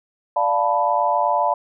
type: chord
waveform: sine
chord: B half-diminished seventh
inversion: first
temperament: equal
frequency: 587.3 / 698.5 / 880 / 987.8 Hz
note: D5 / F5 / A5 / B5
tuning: 0 / 0 / 0 / 0 cents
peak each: -23 / -22 / -21 / -21 dBFS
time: 0.36-1.54 s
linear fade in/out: 5 ms
effects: none

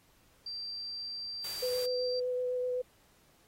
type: tone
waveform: sine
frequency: 4699 Hz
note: D8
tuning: in tune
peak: -37 dBFS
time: 0.46-2.2 s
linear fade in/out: 5 ms
type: band-stop noise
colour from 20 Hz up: white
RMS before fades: -44 dBFS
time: 1.44-1.86 s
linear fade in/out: 5 ms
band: 200 to 310 Hz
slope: 96 dB/octave
type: tone with vibrato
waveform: sine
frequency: 500 Hz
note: B4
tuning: 21 cents sharp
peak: -30 dBFS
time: 1.62-2.82 s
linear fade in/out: 10 ms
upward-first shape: sine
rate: 7.9 Hz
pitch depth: 11 cents each way
effects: pink hiss -66 dBFS RMS until 3.47 s + AAC 48 kbps

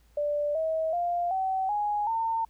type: tone with pitch steps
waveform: sine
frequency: 587.3 / 640.5 / 698.4 / 761.6 / 830.6 / 905.7 Hz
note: D5 / E5 / F5 / F#5 / G#5 / A5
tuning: 0 / -50 / 0 / +50 / 0 / +50 cents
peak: -25 dBFS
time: 0.17-2.45 s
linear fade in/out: 5 ms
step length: 380 ms
effects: added 56 Hz sine -58 dBFS peak until 2.49 s + pink hiss -67 dBFS RMS until 2.49 s

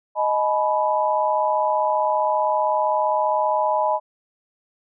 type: chord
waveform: sine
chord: G# minor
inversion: second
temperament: equal with one note detuned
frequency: 622.3 / 852.5 / 987.8 Hz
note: D#5 / G#5 / B5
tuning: 0 / +45 / 0 cents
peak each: -22 dBFS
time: 0.15-4 s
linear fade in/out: 50 ms
effects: none

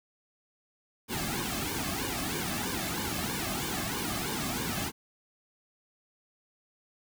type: noise with flanger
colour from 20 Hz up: pink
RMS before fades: -33 dBFS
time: 1.08-4.92 s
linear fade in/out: 50 ms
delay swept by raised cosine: 1.5 to 2.14 ms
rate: 3.1 Hz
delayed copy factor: -0.95
effects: none

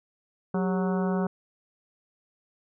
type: harmonic tone with a mistuned harmonic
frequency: 184.9 Hz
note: F#3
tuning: 1 cent flat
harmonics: 1 / 2 / 3 / 4 / 5 / 6 / 7 / 8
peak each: -25 / -31 / -35 / -37 / -39 / -41 / -42 / -43 dBFS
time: 0.54-1.27 s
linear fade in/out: 5 ms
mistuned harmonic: 2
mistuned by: +120 cents
effects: none

